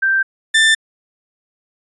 sine / 30% pulse tone pair in turn, 1568 / 1779.5 Hz, G6 / A6, 0 / +19 cents, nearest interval major second, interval 219 cents, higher second, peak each -12 / -7 dBFS, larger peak second, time 0.02-0.23 / 0.54-0.75 s, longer neither, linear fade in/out 10 ms, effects resampled to 22050 Hz

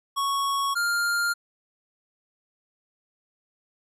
square tone pair in turn, 1108.7 / 1401.7 Hz, C#6 / F6, 0 / +6 cents, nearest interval major third, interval 406 cents, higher second, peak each -24 / -23 dBFS, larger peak second, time 0.16-0.75 / 0.75-1.34 s, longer neither, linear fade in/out 20 ms, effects resampled to 32000 Hz

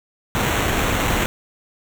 pink noise with sample-and-hold, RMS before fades -20 dBFS, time 0.35-1.26 s, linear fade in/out 0 ms, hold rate 4900 Hz, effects none

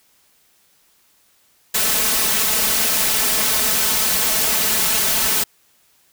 white noise with comb filter, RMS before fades -18 dBFS, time 1.74-5.44 s, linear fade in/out 10 ms, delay 4.6 ms, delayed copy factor +0.7, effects white hiss -58 dBFS RMS until 6.12 s

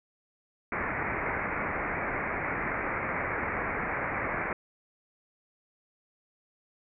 white low-pass noise, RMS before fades -32 dBFS, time 0.72-4.53 s, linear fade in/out 2 ms, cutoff 2300 Hz, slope 96 dB/octave, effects none

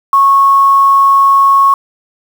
sine tone with quantisation, 1100 Hz, C#6, 14 cents flat, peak -4 dBFS, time 0.13-1.74 s, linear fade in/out 2 ms, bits 5, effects none

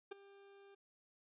40% pulse tone with ADSR envelope, 397.4 Hz, G4, 24 cents sharp, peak -40 dBFS, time 0.11-0.75 s, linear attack 10 ms, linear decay 11 ms, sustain -18 dB, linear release 8 ms, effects resampled to 8000 Hz

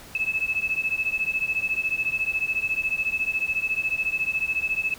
sine beating tone pair, 2595 / 2609 Hz, E7 / E7, -28 / -18 cents, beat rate 14 Hz, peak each -26 dBFS, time 0.15-4.94 s, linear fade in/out 2 ms, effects pink hiss -45 dBFS RMS until 4.98 s

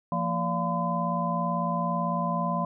sine tone cluster, 172.1 / 230.1 / 578 / 694 / 1017 Hz, F3 / A#3 / D5 / F5 / C6, -25 / -22 / -28 / -11 / -50 cents, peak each -29 / -34 / -35 / -33 / -29 dBFS, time 0.12-2.65 s, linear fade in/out 2 ms, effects none

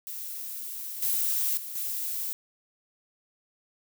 violet noise with level steps, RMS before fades -37 / -27 / -38 / -32 dBFS, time 0.07-2.33 s, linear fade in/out 0 ms, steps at 1.02 / 1.57 / 1.75 s, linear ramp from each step 5 ms, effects none

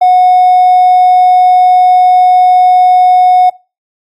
sine tone with hard clipping, 731 Hz, F#5, 21 cents flat, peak -3 dBFS, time 0.01-3.5 s, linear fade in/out 10 ms, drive 1 dB, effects noise-tail reverb RT60 0.3 s tail -22 dB re dry + AAC 64 kbps

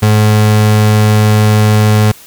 35% pulse tone, 106.7 Hz, G#2, 47 cents sharp, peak -4 dBFS, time 0.02-2.12 s, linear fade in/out 10 ms, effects white hiss -37 dBFS RMS until 2.26 s

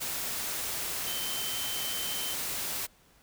sine tone in noise, 3090 Hz, G7, 26 cents flat, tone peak -37 dBFS, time 1.06-2.35 s, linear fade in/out 20 ms, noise white, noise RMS -34 dBFS, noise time 0-2.87 s, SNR -6 dB, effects pink hiss -62 dBFS RMS until 3.22 s

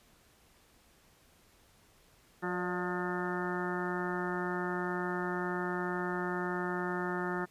harmonic tone with a mistuned harmonic, 178.9 Hz, F3, 42 cents sharp, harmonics 1 / 2 / 3 / 4 / 5 / 6 / 7 / 8 / 9 / 10, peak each -38 / -36 / -48 / -43 / -42 / -47 / -42 / -42 / -49 / -42 dBFS, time 2.42-7.46 s, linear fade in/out 20 ms, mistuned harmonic 3, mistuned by +110 cents, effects pink hiss -64 dBFS RMS until 7.5 s + resampled to 32000 Hz

